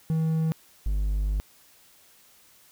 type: tone pair in turn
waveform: triangle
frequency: 160.1 / 50.43 Hz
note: D#3 / G1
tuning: +50 / +50 cents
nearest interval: octave + minor sixth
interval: 2000 cents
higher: first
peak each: -20 / -21 dBFS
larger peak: first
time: 0.1-0.52 / 0.86-1.4 s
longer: second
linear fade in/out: 0 ms
effects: white hiss -57 dBFS RMS until 2.71 s